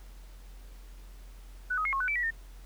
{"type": "tone with pitch steps", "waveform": "sine", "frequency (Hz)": [1488, 1261, 2156, 1086, 1495, 2320, 1939, 1823], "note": ["F#6", "D#6", "C#7", "C#6", "F#6", "D7", "B6", "A#6"], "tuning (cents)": [9, 23, -49, -36, 17, -22, -32, -39], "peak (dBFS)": -27, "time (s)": [1.7, 2.308], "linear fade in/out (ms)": 10, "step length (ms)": 76, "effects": ["added 44 Hz sine -45 dBFS peak until 2.65 s", "pink hiss -59 dBFS RMS until 2.65 s"]}